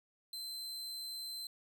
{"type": "tone", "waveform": "40% pulse", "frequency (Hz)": 4086, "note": "C8", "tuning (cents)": -42, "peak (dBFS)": -40, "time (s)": [0.33, 1.47], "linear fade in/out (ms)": 2, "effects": []}